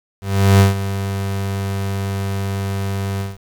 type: tone with ADSR envelope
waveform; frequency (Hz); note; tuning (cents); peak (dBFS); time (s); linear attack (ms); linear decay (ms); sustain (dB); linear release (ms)
35% pulse; 98; G2; 0; -5; 0.21-3.38; 390; 140; -13; 180
effects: 7-bit